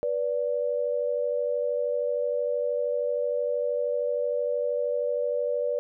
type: tone pair together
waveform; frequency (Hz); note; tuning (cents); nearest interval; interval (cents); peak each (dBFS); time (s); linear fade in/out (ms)
sine; 488.7 / 581.7; B4 / D5; -18 / -17; minor third; 301; -27; 0.03-5.79; 0
effects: none